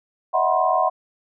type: tone cluster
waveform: sine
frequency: 610 / 652 / 739 / 979 / 1056 Hz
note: D#5 / E5 / F#5 / B5 / C6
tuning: -34 / -19 / -2 / -15 / +16 cents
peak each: -27 / -23 / -20 / -25 / -22 dBFS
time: 0.33-0.9 s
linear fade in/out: 20 ms
effects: none